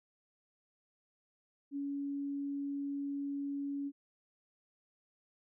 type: tone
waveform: sine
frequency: 281.5 Hz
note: C#4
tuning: 27 cents sharp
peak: -35 dBFS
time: 1.71-3.92 s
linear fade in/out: 50 ms
effects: none